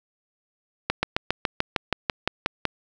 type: slowing click train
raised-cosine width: 0.3 ms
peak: -5 dBFS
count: 12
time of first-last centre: 0.9-2.653 s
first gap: 130 ms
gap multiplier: 1.04
effects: none